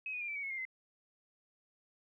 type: tone with pitch steps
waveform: sine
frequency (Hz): 2549 / 2472 / 2398 / 2325 / 2255 / 2187 / 2121 / 2057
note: D#7 / D#7 / D7 / D7 / C#7 / C#7 / C7 / C7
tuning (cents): +41 / -12 / +36 / -18 / +29 / -24 / +23 / -30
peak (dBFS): -37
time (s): 0.06-0.652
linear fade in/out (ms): 2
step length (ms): 74
effects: 13-bit